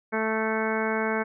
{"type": "harmonic tone", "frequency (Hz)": 220, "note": "A3", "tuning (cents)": 0, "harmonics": [1, 2, 3, 4, 5, 6, 7, 8, 9, 10], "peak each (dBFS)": [-30, -29, -33, -33, -36, -37, -32, -38, -42, -35], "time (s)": [0.12, 1.24], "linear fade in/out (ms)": 20, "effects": []}